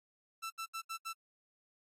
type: tone bursts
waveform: sawtooth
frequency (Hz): 1332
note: E6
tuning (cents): +18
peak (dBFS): -35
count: 5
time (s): 0.42-1.134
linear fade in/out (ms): 20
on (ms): 86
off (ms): 71
effects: AAC 48 kbps